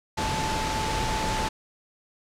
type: tone in noise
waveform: sine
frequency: 874 Hz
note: A5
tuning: 12 cents flat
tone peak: -29 dBFS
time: 0.17-1.49 s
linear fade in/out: 10 ms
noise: pink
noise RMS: -28 dBFS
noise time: 0.17-1.49 s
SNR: -4 dB
effects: low-pass 7000 Hz 12 dB/octave